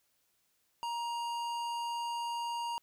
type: tone with tanh clipping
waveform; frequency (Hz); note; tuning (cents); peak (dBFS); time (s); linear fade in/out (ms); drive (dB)
sine; 941; A#5; +16; -36; 0.83-2.78; 0; 17
effects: white hiss -75 dBFS RMS until 2.82 s